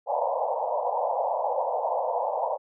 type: band-pass noise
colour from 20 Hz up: pink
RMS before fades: -27 dBFS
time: 0.06-2.58 s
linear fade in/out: 50 ms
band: 500 to 980 Hz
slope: 96 dB/octave
effects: none